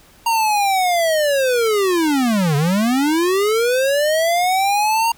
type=linear two-way sweep; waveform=square; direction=down then up; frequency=932.3 to 138.59 to 932.3 Hz; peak=-15 dBFS; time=0.26-5.12 s; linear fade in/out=5 ms; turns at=2.56 s; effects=pink hiss -49 dBFS RMS until 5.17 s